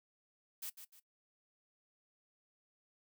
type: noise with echo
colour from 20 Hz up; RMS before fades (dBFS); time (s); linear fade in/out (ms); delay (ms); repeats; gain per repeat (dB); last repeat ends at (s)
blue; -43; 0.62-0.7; 10; 150; 2; -9; 1
effects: noise-tail reverb RT60 0.1 s tail -17 dB re dry